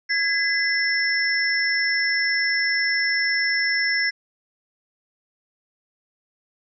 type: tone cluster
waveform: sine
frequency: 1659 / 2017 / 5350 Hz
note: G#6 / B6 / E8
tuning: -2 / +36 / +25 cents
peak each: -24 / -22 / -25 dBFS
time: 0.09-4.11 s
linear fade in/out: 20 ms
effects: none